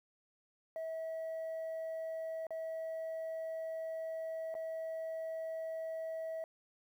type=tone with dropouts; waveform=sine; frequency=647 Hz; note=E5; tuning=32 cents flat; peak=-35 dBFS; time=0.76-6.44 s; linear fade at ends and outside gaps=1 ms; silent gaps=2.468-2.506 / 4.542-4.551 s; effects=tanh soft clip ceiling -37 dBFS + 11-bit